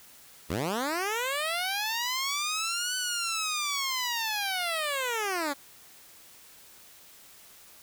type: linear two-way sweep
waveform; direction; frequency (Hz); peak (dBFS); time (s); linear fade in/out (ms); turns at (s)
10% pulse; up then down; 67.2 to 1507 to 271.4; -20; 0.49-5.54; 20; 2.96
effects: white hiss -53 dBFS RMS until 7.82 s